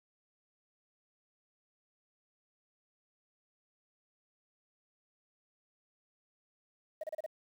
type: tone bursts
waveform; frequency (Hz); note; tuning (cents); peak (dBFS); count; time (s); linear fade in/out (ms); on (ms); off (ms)
sine; 625; D#5; +8; -33; 5; 7.01-7.263; 5; 25; 32
effects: tanh soft clip ceiling -34 dBFS + 10-bit